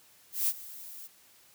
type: noise with ADSR envelope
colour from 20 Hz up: violet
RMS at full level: -26 dBFS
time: 0.32-1.08 s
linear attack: 160 ms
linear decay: 47 ms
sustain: -19 dB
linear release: 22 ms
effects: white hiss -60 dBFS RMS until 1.54 s + high-pass 60 Hz 12 dB/octave